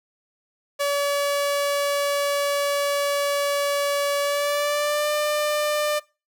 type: tone with pitch glide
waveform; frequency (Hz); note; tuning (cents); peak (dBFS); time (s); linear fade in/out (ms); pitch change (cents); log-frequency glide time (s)
sawtooth; 570 to 597.3; C#5 to D5; +48 to +29; -17; 0.79-6; 20; +81; 4.21-5.11
effects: noise-tail reverb RT60 0.3 s tail -22 dB re dry